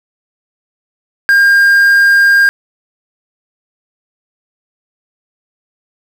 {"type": "tone with quantisation", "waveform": "triangle", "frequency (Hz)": 1607, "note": "G6", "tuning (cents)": 43, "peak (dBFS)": -3, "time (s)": [1.29, 2.49], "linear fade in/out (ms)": 0, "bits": 5, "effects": []}